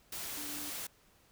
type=tone in noise; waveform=sine; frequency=293.7 Hz; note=D4; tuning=in tune; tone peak=-47 dBFS; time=0.37-0.7 s; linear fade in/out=5 ms; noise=white; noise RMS=-41 dBFS; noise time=0.12-0.87 s; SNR=-9 dB; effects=pink hiss -66 dBFS RMS until 1.31 s